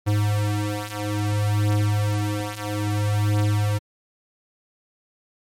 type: beating tone pair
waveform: square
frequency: 103.83 / 104.43 Hz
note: G#2 / G#2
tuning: 0 / +10 cents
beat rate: 0.6 Hz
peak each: -25 / -23 dBFS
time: 0.06-3.79 s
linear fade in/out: 20 ms
effects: MP3 64 kbps